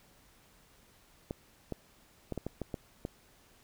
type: clicks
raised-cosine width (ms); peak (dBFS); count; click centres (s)
2; -22; 8; 1.309 / 1.723 / 2.323 / 2.377 / 2.466 / 2.617 / 2.742 / 3.051
effects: pink hiss -63 dBFS RMS until 3.63 s